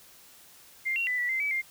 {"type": "tone with pitch steps", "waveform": "sine", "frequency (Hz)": [2104, 2745, 1994, 1954, 2077, 2290, 2110], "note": ["C7", "F7", "B6", "B6", "C7", "D7", "C7"], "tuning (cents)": [9, -31, 16, -19, -13, -44, 14], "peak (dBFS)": -26, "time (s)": [0.85, 1.62], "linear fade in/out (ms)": 20, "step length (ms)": 110, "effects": ["white hiss -54 dBFS RMS until 1.7 s"]}